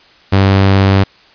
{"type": "tone", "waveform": "sawtooth", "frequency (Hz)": 97.3, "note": "G2", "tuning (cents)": -12, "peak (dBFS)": -3, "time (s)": [0.32, 1.04], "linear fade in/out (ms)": 10, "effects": ["white hiss -45 dBFS RMS until 1.34 s", "resampled to 11025 Hz"]}